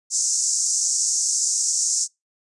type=band-pass noise; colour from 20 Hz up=white; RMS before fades=-22 dBFS; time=0.1-2.08 s; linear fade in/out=50 ms; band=5700 to 7800 Hz; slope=48 dB/octave; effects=noise-tail reverb RT60 0.2 s tail -26 dB re dry + resampled to 24000 Hz